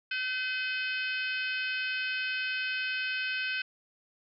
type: harmonic tone with a mistuned harmonic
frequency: 510 Hz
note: C5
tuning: 44 cents flat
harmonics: 3 / 4 / 5 / 6 / 7 / 8 / 9 / 10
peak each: -33 / -44 / -34 / -39 / -49 / -46 / -48 / -47 dBFS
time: 0.11-3.62 s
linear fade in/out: 5 ms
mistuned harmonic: 8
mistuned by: +55 cents
effects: none